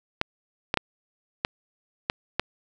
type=clicks; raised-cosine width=0.3 ms; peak=-6 dBFS; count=6; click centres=0.214 / 0.741 / 0.773 / 1.449 / 2.099 / 2.396 s; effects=none